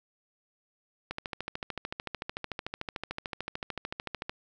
click train, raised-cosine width 0.3 ms, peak -18 dBFS, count 44, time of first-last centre 1.11-4.295 s, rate 13.5 Hz, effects none

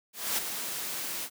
white noise with ADSR envelope, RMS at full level -28 dBFS, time 0.13-1.3 s, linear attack 250 ms, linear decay 10 ms, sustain -7 dB, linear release 65 ms, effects high-pass 150 Hz 12 dB/octave

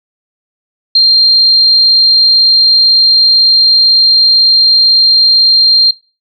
sine tone, 4186 Hz, C8, in tune, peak -3 dBFS, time 0.95-5.91 s, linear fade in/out 5 ms, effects noise-tail reverb RT60 0.3 s tail -20 dB re dry

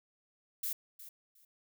violet noise with echo, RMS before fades -36 dBFS, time 0.63-0.73 s, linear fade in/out 5 ms, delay 360 ms, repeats 2, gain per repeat -14 dB, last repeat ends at 1.45 s, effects none

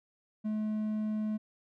triangle tone, 214.5 Hz, A3, 44 cents flat, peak -28 dBFS, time 0.44-1.38 s, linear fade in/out 20 ms, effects none

